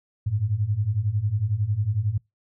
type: beating tone pair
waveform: sine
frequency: 98.3 / 109.3 Hz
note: G2 / A2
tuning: +5 / -11 cents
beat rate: 11 Hz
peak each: -26 / -23 dBFS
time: 0.26-2.18 s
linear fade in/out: 10 ms
effects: noise-tail reverb RT60 0.2 s tail -26 dB re dry